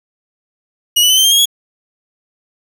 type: tone with pitch steps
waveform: sawtooth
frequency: 2900 / 2969 / 3041 / 3114 / 3188 / 3265 / 3343 Hz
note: F#7 / F#7 / F#7 / G7 / G7 / G#7 / G#7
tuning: -35 / +5 / +47 / -12 / +28 / -30 / +11 cents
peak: -5 dBFS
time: 0.96-1.457 s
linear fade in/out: 10 ms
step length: 71 ms
effects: none